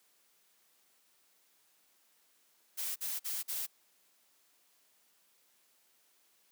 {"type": "noise bursts", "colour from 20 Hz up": "blue", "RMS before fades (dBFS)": -37, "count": 4, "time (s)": [2.77, 3.668], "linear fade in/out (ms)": 20, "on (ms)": 190, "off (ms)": 46, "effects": ["white hiss -70 dBFS RMS until 6.51 s", "high-pass 200 Hz 12 dB/octave"]}